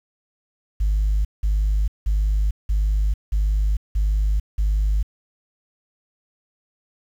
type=tone bursts; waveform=sine; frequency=51.2 Hz; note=G#1; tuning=24 cents flat; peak=-15 dBFS; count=7; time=0.8-5.03 s; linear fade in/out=10 ms; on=450 ms; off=180 ms; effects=tanh soft clip ceiling -14 dBFS + 8-bit